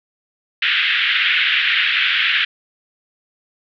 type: band-pass noise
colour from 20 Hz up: white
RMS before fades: -17 dBFS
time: 0.62-2.45 s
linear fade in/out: 5 ms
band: 1500 to 3400 Hz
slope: 48 dB/octave
effects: none